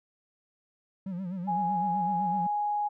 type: tone with vibrato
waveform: triangle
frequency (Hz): 183.4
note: F#3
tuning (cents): -15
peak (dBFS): -30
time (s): 1.06-2.47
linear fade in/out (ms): 5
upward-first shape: sine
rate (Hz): 7.9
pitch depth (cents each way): 110
type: tone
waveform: sine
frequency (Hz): 830.6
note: G#5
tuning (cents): 0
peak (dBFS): -26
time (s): 1.47-2.89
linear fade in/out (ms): 20
effects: none